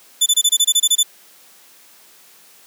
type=tone bursts; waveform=20% pulse; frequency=3504 Hz; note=A7; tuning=8 cents flat; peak=-5 dBFS; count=11; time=0.21-1.032 s; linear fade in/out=10 ms; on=52 ms; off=25 ms; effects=white hiss -48 dBFS RMS until 2.66 s + high-pass 200 Hz 12 dB/octave